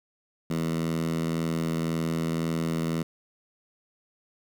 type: tone with high-pass filter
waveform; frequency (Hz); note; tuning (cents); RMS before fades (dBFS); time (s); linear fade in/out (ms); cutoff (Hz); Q
10% pulse; 81.9; E2; -11; -28; 0.5-3.03; 5; 180; 3.1
effects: none